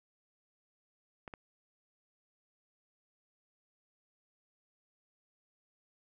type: clicks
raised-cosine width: 0.5 ms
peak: -29 dBFS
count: 2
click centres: 1.278 / 1.338 s
effects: none